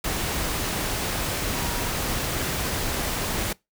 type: tone in noise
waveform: sine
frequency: 952 Hz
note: A#5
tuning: 36 cents sharp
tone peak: -36 dBFS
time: 1.54-1.88 s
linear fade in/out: 5 ms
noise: pink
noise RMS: -27 dBFS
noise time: 0.04-3.53 s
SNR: -12 dB
effects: noise-tail reverb RT60 0.2 s tail -23 dB re dry